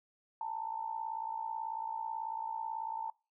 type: tone with amplitude modulation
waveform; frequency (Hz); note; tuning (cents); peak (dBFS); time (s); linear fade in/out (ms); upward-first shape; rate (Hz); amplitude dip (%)
sine; 894; A5; +27; -32; 0.41-3.1; 2; sine; 58.2; 80
effects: noise-tail reverb RT60 0.3 s tail -23 dB re dry